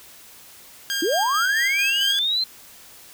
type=tone with tremolo; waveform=15% pulse; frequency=1609 Hz; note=G6; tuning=45 cents sharp; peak=-16 dBFS; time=0.9-2.19 s; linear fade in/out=0 ms; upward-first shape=square; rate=4.5 Hz; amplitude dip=35%
type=linear sweep; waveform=sine; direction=up; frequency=295.4 to 4163 Hz; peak=-19 dBFS; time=1.02-2.44 s; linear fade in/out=5 ms
effects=white hiss -46 dBFS RMS until 3.13 s